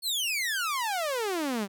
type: exponential sweep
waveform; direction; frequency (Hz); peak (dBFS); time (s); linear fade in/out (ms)
sawtooth; down; 4435 to 188; -24; 0.02-1.68; 50
effects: none